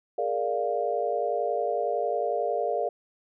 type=chord; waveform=sine; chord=Bb dominant seventh; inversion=third; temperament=equal; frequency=415.3 / 466.2 / 587.3 / 698.5 Hz; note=Ab4 / Bb4 / D5 / F5; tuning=0 / 0 / 0 / 0 cents; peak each=-32 / -30 / -30 / -29 dBFS; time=0.18-2.89 s; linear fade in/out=5 ms; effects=none